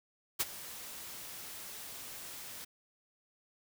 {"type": "noise with ADSR envelope", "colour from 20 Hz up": "white", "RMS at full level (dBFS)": -29, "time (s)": [0.39, 2.65], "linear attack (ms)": 18, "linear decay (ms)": 31, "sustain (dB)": -17, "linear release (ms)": 11, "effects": []}